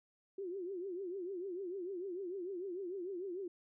sine tone with vibrato, 370 Hz, F#4, in tune, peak -39 dBFS, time 0.38-3.48 s, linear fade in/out 5 ms, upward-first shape triangle, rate 6.7 Hz, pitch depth 170 cents each way, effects none

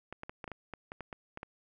clicks, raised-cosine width 0.5 ms, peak -26 dBFS, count 12, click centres 0.126 / 0.234 / 0.295 / 0.442 / 0.478 / 0.517 / 0.737 / 0.919 / 1.007 / 1.128 / 1.374 / 1.431 s, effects none

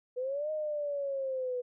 sine linear two-way sweep, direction up then down, 490 to 622.3 to 490 Hz, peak -31 dBFS, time 0.16-1.62 s, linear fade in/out 20 ms, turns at 0.51 s, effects none

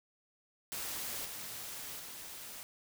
white noise with level steps, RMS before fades -40 / -44 / -47 dBFS, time 0.72-2.63 s, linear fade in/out 0 ms, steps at 1.25 / 1.99 s, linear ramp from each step 10 ms, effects none

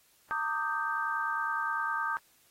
sine chord, Eb major seventh, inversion second, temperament equal with one note detuned, 911 / 1174.7 / 1244.5 / 1568 Hz, Bb5 / D6 / Eb6 / G6, -40 / 0 / 0 / 0 cents, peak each -36 / -37 / -34 / -33 dBFS, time 0.31-2.17 s, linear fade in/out 0 ms, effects white hiss -65 dBFS RMS until 2.5 s + AAC 48 kbps

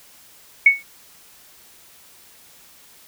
sine tone with exponential decay, 2217 Hz, C#7, in tune, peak -4 dBFS, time 0.66-0.83 s, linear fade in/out 5 ms, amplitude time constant 35 ms, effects white hiss -49 dBFS RMS until 3.07 s

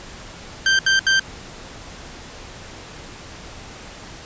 sawtooth tone bursts, 1568 Hz, G6, in tune, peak -10 dBFS, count 3, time 0.66-1.196 s, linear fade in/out 2 ms, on 130 ms, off 73 ms, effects pink hiss -38 dBFS RMS until 4.25 s + resampled to 16000 Hz

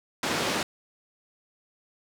pink band-pass noise, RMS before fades -28 dBFS, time 0.23-0.63 s, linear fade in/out 2 ms, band 210 to 6300 Hz, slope 12 dB/octave, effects none

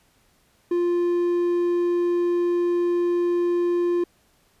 triangle tone, 349.2 Hz, F4, in tune, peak -17 dBFS, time 0.71-4.04 s, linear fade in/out 5 ms, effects pink hiss -62 dBFS RMS until 4.6 s + resampled to 32000 Hz

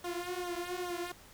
sawtooth tone with flanger, 354.3 Hz, F4, 25 cents sharp, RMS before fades -38 dBFS, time 0.04-1.12 s, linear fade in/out 5 ms, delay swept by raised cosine 0.4 to 5.5 ms, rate 2.4 Hz, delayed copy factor -0.9, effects pink hiss -56 dBFS RMS until 1.33 s

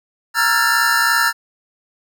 square tone cluster, 931 / 1336 / 1399 / 1640 / 1771 Hz, A#5 / E6 / F6 / G#6 / A6, -2 / +23 / +3 / -22 / +11 cents, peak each -23 / -21 / -20 / -22 / -19 dBFS, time 0.34-1.33 s, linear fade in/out 50 ms, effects none

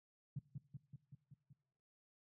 sine tone with echo, 138.59 Hz, C#3, in tune, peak -39 dBFS, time 0.36-0.39 s, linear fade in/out 5 ms, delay 190 ms, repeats 6, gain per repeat -3 dB, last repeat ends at 1.53 s, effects noise-tail reverb RT60 1.0 s tail -21 dB re dry + high-pass 80 Hz 12 dB/octave

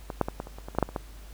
clicks, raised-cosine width 1 ms, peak -19 / -8 / -16 / -18 / -27 / -28 / -24 / -25 / -9 / -8 / -25 / -15 dBFS, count 12, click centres 0.102 / 0.213 / 0.285 / 0.401 / 0.471 / 0.585 / 0.685 / 0.75 / 0.786 / 0.827 / 0.89 / 0.962 s, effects added 50 Hz sine -43 dBFS peak until 1.33 s + pink hiss -53 dBFS RMS until 1.33 s

